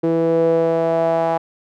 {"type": "tone with band-pass filter sweep", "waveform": "sawtooth", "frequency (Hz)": 164.81, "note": "E3", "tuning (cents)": 0, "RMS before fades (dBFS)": -17, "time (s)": [0.03, 1.38], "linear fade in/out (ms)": 10, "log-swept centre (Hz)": [400, 770], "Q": 4.7, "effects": []}